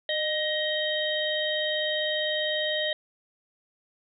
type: harmonic tone with a mistuned harmonic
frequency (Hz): 627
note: D#5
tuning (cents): +13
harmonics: 1 / 3 / 5 / 6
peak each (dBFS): -29 / -31 / -31 / -32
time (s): 0.09-2.93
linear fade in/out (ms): 2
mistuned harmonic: 1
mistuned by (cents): -44
effects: none